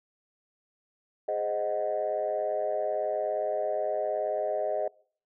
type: chord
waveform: sine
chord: Ab dominant seventh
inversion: none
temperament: equal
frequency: 415.3 / 523.3 / 622.3 / 740 Hz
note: Ab4 / C5 / Eb5 / Gb5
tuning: 0 / 0 / 0 / 0 cents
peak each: -34 / -34 / -28 / -34 dBFS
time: 1.28-4.88 s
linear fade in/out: 5 ms
effects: noise-tail reverb RT60 0.5 s tail -24 dB re dry + tanh soft clip ceiling -19 dBFS